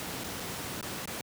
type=noise with dropouts; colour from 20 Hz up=pink; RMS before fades=-37 dBFS; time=0-1.21 s; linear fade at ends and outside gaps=0 ms; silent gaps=0.237-0.242 / 0.399-0.403 / 0.811-0.827 / 1.056-1.075 s; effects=high-pass 100 Hz 12 dB/octave

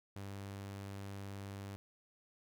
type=tone; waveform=sawtooth; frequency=99 Hz; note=G2; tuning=18 cents sharp; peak=-40 dBFS; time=0.16-1.76 s; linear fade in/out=0 ms; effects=none

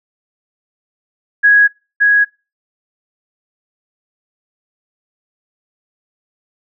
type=tone with echo; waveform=sine; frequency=1661.2 Hz; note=G#6; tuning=in tune; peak=-5 dBFS; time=1.43-1.68 s; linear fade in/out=20 ms; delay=570 ms; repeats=1; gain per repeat=-2 dB; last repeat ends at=2.25 s; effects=noise-tail reverb RT60 0.3 s tail -24 dB re dry

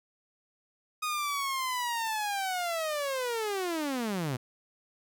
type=linear sweep; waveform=sawtooth; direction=down; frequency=1247 to 117.7 Hz; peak=-26 dBFS; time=1.02-4.37 s; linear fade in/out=10 ms; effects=none

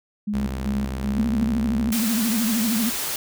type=tone with tremolo; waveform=sine; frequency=207.7 Hz; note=G#3; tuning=in tune; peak=-22 dBFS; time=0.27-1.46 s; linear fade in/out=10 ms; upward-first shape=square; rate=2.6 Hz; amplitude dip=75%
type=tone; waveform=sawtooth; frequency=65.1 Hz; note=C2; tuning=8 cents flat; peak=-23 dBFS; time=0.33-1.92 s; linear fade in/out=20 ms
type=tone with vibrato; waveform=sine; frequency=225.2 Hz; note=A3; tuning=40 cents sharp; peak=-20 dBFS; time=1.17-2.9 s; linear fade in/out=10 ms; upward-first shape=triangle; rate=13 Hz; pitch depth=150 cents each way
type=noise; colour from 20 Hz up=white; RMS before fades=-27 dBFS; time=1.92-3.16 s; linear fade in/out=2 ms
effects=none

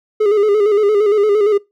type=tone with vibrato; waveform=triangle; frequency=416.3 Hz; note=G#4; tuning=4 cents sharp; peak=-8 dBFS; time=0.2-1.58 s; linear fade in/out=10 ms; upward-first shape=square; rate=8.7 Hz; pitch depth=54 cents each way; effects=noise-tail reverb RT60 0.2 s tail -21 dB re dry

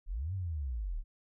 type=linear two-way sweep; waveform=sine; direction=up then down; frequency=30.87 to 98.4 to 30.87 Hz; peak=-33 dBFS; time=0.06-1.04 s; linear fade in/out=50 ms; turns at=0.34 s; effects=none

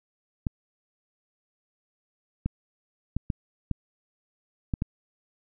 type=clicks; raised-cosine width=5 ms; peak=-14 dBFS; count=7; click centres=0.468 / 2.46 / 3.166 / 3.302 / 3.713 / 4.738 / 4.821 s; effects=none

